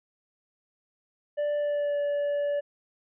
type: tone with pitch glide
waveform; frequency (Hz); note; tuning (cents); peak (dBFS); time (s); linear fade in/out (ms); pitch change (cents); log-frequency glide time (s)
triangle; 587.3 to 577.2; D5 to D5; 0 to -30; -23; 1.37-2.61; 20; -30; 1.57-1.98
effects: resampled to 8000 Hz